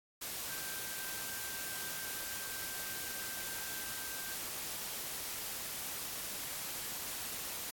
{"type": "tone in noise", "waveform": "sine", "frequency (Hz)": 1568, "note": "G6", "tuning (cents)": 0, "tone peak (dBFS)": -48, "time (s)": [0.49, 4.35], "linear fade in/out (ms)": 10, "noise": "white", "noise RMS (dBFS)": -41, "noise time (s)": [0.21, 7.71], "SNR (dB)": -10, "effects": ["AAC 64 kbps"]}